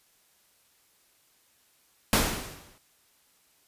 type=noise with exponential decay; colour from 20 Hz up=pink; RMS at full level=-20 dBFS; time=2.13-2.78 s; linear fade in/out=1 ms; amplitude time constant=140 ms; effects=white hiss -65 dBFS RMS until 3.67 s + resampled to 32000 Hz